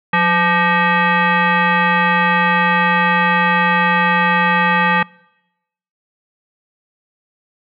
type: tone with frequency modulation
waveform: sine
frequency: 508 Hz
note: B4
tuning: 49 cents sharp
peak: -11 dBFS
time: 0.13-5.03 s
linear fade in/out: 5 ms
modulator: 688 Hz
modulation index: 2.8
effects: noise-tail reverb RT60 0.9 s tail -25 dB re dry